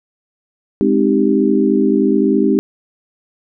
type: chord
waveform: sine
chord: Ab major seventh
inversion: none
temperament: equal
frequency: 207.7 / 261.6 / 311.1 / 392 Hz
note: Ab3 / C4 / Eb4 / G4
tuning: 0 / 0 / 0 / 0 cents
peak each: -16 dBFS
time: 0.81-2.59 s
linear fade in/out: 0 ms
effects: none